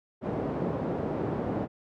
pink band-pass noise, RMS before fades -31 dBFS, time 0.21-1.68 s, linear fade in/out 50 ms, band 150 to 600 Hz, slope 12 dB/octave, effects none

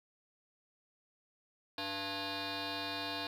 sine tone with frequency modulation, 1661.2 Hz, G#6, in tune, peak -34 dBFS, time 1.78-3.27 s, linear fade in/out 2 ms, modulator 391 Hz, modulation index 7.2, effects tanh soft clip ceiling -35 dBFS + 11-bit

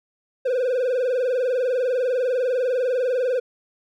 triangle tone with vibrato, 503 Hz, B4, 32 cents sharp, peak -17 dBFS, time 0.45-3.4 s, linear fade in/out 10 ms, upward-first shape sine, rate 20 Hz, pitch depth 100 cents each way, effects none

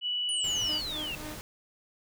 sine tone, 2952 Hz, F#7, 5 cents flat, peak -28 dBFS, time 0.01-0.82 s, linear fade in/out 50 ms
sine exponential sweep, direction down, 9600 to 2637 Hz, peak -33 dBFS, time 0.29-1.15 s, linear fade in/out 0 ms
pink noise, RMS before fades -42 dBFS, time 0.44-1.41 s, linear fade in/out 0 ms
sawtooth tone with tremolo, 305 Hz, D#4, 34 cents flat, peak -35 dBFS, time 0.65-1.38 s, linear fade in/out 50 ms, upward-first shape sine, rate 3.6 Hz, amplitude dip 90%
effects none

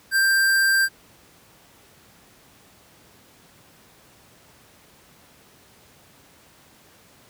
square tone, 1579 Hz, G6, 12 cents sharp, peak -17 dBFS, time 0.11-0.89 s, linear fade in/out 50 ms, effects pink hiss -53 dBFS RMS until 7.29 s + high-pass 80 Hz 12 dB/octave

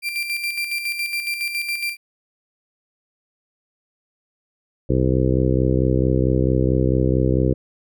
35% pulse tone with tremolo, 2367 Hz, D7, 13 cents sharp, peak -19 dBFS, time 0.02-1.97 s, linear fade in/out 50 ms, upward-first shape square, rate 7.2 Hz, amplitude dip 50%
harmonic tone, 64.5 Hz, C2, 24 cents flat, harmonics 1 / 2 / 3 / 4 / 5 / 6 / 7 / 8, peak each -22 / -20 / -25 / -26 / -23 / -25 / -26 / -27 dBFS, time 4.89-7.54 s, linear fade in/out 10 ms
effects none

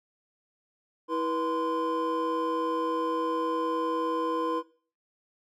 triangle tone cluster, 325.2 / 485.9 / 1035 Hz, E4 / B4 / C6, -23 / -28 / -19 cents, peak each -29 dBFS, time 1.08-4.63 s, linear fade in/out 50 ms, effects noise-tail reverb RT60 0.4 s tail -17 dB re dry

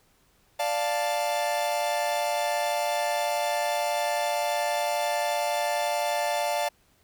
45% pulse chord, D minor, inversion none, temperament equal, 587.3 / 698.5 / 880 Hz, D5 / F5 / A5, 0 / 0 / 0 cents, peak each -29 / -29 / -30 dBFS, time 0.59-6.69 s, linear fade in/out 10 ms, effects pink hiss -64 dBFS RMS until 7.03 s

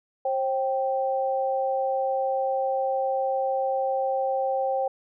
sine tone pair together, 534 / 781.2 Hz, C5 / G5, +35 / -6 cents, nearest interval perfect fifth, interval 659 cents, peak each -25 / -26 dBFS, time 0.25-4.88 s, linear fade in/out 5 ms, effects none

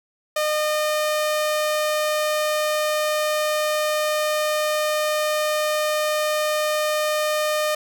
sawtooth tone, 609 Hz, D#5, 37 cents flat, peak -16 dBFS, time 0.36-7.75 s, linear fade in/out 5 ms, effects none

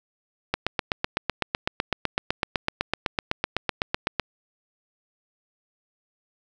click train, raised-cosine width 0.3 ms, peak -6 dBFS, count 30, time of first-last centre 0.54-4.197 s, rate 7.93 Hz, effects none

